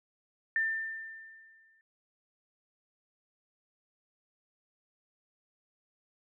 sine tone with exponential decay, 1791 Hz, A6, 30 cents sharp, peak -25 dBFS, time 0.56-1.81 s, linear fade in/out 1 ms, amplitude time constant 270 ms, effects none

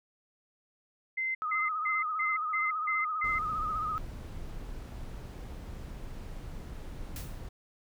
sine tone bursts, 2070 Hz, C7, 19 cents flat, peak -29 dBFS, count 7, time 1.17-3.39 s, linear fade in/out 10 ms, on 180 ms, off 160 ms
sine tone with vibrato, 1253 Hz, D#6, 12 cents sharp, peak -30 dBFS, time 1.42-3.98 s, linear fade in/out 0 ms, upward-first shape sine, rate 15 Hz, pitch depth 57 cents each way
brown noise, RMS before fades -41 dBFS, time 3.24-7.49 s, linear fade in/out 5 ms
white noise with exponential decay, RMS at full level -41 dBFS, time 7.16-7.48 s, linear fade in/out 1 ms, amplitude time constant 69 ms
effects none

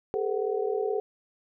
sine tone cluster, 404 / 443 / 507 / 746 Hz, G#4 / A4 / B4 / F#5, -48 / +12 / +45 / +14 cents, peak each -29 / -29 / -35 / -36 dBFS, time 0.14-1 s, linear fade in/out 0 ms, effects none

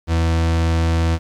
40% pulse tone, 82.41 Hz, E2, in tune, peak -14 dBFS, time 0.07-1.19 s, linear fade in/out 50 ms, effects low-pass 7000 Hz 12 dB/octave + 8-bit

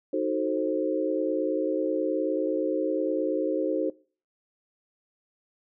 sine chord, D# diminished seventh, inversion none, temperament equal with one note detuned, 311.1 / 370 / 440 / 528.4 Hz, D#4 / F#4 / A4 / C5, 0 / 0 / 0 / +17 cents, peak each -29 / -30 / -31 / -29 dBFS, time 0.13-3.9 s, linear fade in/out 5 ms, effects noise-tail reverb RT60 0.4 s tail -22 dB re dry

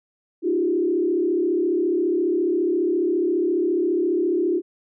sine tone with frequency modulation, 350 Hz, F4, 4 cents sharp, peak -18 dBFS, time 0.42-4.62 s, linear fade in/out 50 ms, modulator 34.6 Hz, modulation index 1.2, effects none

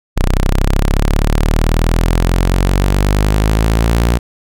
sawtooth exponential sweep, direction up, 30.71 to 59.6 Hz, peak -6 dBFS, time 0.16-4.19 s, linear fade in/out 20 ms, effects none

